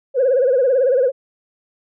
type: tone with vibrato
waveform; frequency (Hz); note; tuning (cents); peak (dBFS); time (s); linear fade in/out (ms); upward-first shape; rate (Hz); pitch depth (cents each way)
sine; 518; C5; -17; -11; 0.14-1.12; 50; sine; 18; 120
effects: tanh soft clip ceiling -8 dBFS